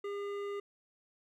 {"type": "tone with hard clipping", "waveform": "sine", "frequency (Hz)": 404.3, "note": "G#4", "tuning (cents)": -46, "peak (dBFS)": -38, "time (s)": [0.04, 0.6], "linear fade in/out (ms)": 5, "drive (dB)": 12, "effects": []}